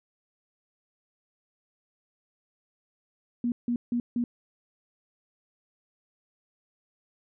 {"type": "tone bursts", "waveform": "sine", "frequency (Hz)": 239.8, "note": "A#3", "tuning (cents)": 49, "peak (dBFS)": -24, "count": 4, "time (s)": [3.44, 4.24], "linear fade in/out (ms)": 2, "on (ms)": 80, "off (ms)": 160, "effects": []}